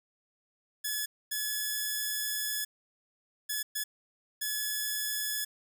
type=tone bursts at uneven times; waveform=5% pulse; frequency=1708 Hz; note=G#6; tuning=48 cents sharp; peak=-20 dBFS; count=5; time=0.84-1.06 / 1.31-2.65 / 3.49-3.63 / 3.75-3.84 / 4.41-5.45 s; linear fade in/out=10 ms; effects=none